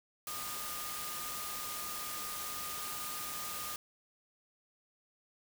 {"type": "tone in noise", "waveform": "sine", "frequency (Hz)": 1222, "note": "D#6", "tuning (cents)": -32, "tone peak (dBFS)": -45, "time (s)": [0.27, 3.76], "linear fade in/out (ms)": 2, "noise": "white", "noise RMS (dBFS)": -41, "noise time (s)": [0.27, 3.76], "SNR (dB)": -7, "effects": []}